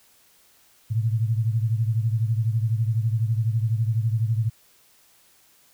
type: beating tone pair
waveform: sine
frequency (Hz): 110 / 122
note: A2 / B2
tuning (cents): 0 / -21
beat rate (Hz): 12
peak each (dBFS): -21 / -26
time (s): 0.9-4.5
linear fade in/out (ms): 20
effects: white hiss -58 dBFS RMS until 5.73 s